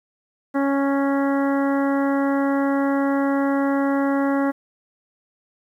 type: harmonic tone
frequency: 277.2 Hz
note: C#4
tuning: in tune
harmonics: 1 / 2 / 3 / 4 / 5 / 6 / 7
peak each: -19 / -25 / -29 / -31 / -33 / -35 / -36 dBFS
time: 0.54-4.52 s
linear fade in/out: 20 ms
effects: 9-bit